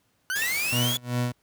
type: linear sweep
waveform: 40% pulse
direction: up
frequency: 1464 to 3435 Hz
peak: -25 dBFS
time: 0.3-0.97 s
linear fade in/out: 0 ms
type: noise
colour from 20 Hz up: white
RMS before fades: -33 dBFS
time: 0.35-0.97 s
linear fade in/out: 10 ms
type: tone with exponential decay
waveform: sine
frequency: 2677 Hz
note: E7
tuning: 26 cents sharp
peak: -24 dBFS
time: 0.42-0.56 s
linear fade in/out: 0 ms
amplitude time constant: 29 ms
type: tone with tremolo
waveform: 30% pulse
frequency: 122.6 Hz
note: B2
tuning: 12 cents flat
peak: -20 dBFS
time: 0.72-1.32 s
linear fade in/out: 5 ms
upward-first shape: sine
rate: 2.6 Hz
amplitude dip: 95%
effects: pink hiss -69 dBFS RMS until 1.42 s + high-pass 60 Hz 12 dB/octave